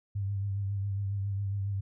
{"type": "tone with vibrato", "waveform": "sine", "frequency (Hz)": 99.3, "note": "G2", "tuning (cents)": 23, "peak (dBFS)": -29, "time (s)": [0.15, 1.81], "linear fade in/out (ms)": 10, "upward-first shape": "triangle", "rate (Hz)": 7.3, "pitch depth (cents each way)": 46, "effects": []}